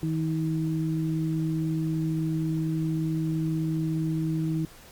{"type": "tone pair together", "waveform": "sine", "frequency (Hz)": [159.4, 318.8], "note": ["D#3", "D#4"], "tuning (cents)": [42, 42], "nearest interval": "octave", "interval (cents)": 1200, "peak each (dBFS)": [-26, -29], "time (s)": [0.03, 4.65], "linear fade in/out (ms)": 0, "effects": ["pink hiss -50 dBFS RMS until 4.91 s", "Opus 48 kbps"]}